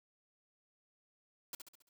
white noise with echo, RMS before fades -43 dBFS, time 1.53-1.55 s, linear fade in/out 2 ms, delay 68 ms, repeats 5, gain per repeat -6 dB, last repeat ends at 1.89 s, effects none

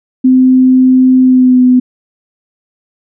sine tone with pitch glide, 257.4 to 251.7 Hz, C4 to B3, -28 to +33 cents, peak -3 dBFS, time 0.24-1.8 s, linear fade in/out 10 ms, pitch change -39 cents, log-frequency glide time 1.22-1.62 s, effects none

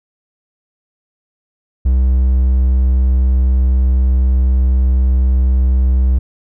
triangle tone, 64 Hz, C2, 38 cents flat, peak -7 dBFS, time 1.85-6.19 s, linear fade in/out 10 ms, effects none

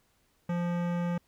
sine tone with hard clipping, 173.9 Hz, F3, 7 cents flat, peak -30 dBFS, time 0.49-1.18 s, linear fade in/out 5 ms, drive 18 dB, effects pink hiss -70 dBFS RMS until 1.27 s

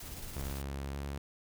white noise with tremolo, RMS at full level -47 dBFS, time 0-0.62 s, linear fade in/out 5 ms, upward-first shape square, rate 18 Hz, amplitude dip 30%
brown noise, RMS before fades -45 dBFS, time 0.02-0.53 s, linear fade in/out 10 ms
sawtooth tone with pitch glide, 69 to 70.25 Hz, C#2 to C#2, -7 to +24 cents, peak -33 dBFS, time 0.36-1.18 s, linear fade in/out 5 ms, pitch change +31 cents, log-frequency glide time 0.91-0.97 s
effects none

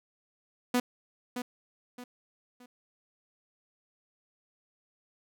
sawtooth tone with echo, 246.9 Hz, B3, in tune, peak -20 dBFS, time 0.74-0.8 s, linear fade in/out 5 ms, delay 620 ms, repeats 3, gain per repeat -9 dB, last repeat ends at 2.66 s, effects none

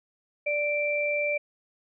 sine tone pair together, 587.3 / 2349 Hz, D5 / D7, 0 / 0 cents, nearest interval 2 octaves, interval 2400 cents, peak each -27 dBFS, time 0.46-1.38 s, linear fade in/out 10 ms, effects none

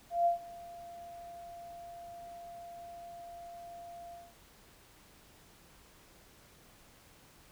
sine tone with ADSR envelope, 690 Hz, F5, 21 cents flat, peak -23 dBFS, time 0.1-4.34 s, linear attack 160 ms, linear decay 120 ms, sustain -22 dB, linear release 210 ms, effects pink hiss -60 dBFS RMS until 7.51 s

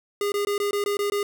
square tone bursts, 407.7 Hz, G#4, 32 cents flat, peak -23 dBFS, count 8, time 0.21-1.23 s, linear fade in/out 2 ms, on 110 ms, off 20 ms, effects none

